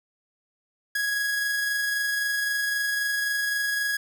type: tone with amplitude modulation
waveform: 45% pulse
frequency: 1661.2 Hz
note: G#6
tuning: in tune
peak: -23 dBFS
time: 0.95-3.97 s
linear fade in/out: 5 ms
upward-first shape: sine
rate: 23.8 Hz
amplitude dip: 25%
effects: none